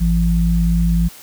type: tone pair together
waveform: sine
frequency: 53.55 / 170 Hz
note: A1 / F3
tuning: -46 / -46 cents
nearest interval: octave + minor sixth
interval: 2000 cents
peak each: -15 dBFS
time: 0-1.09 s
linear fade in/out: 20 ms
effects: white hiss -40 dBFS RMS until 1.22 s